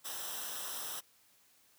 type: noise with comb filter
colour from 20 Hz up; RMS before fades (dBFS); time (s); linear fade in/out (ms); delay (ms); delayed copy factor
white; -41; 0.04-1.01; 20; 0.44; -0.75
effects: white hiss -67 dBFS RMS until 1.78 s + high-pass 60 Hz 12 dB/octave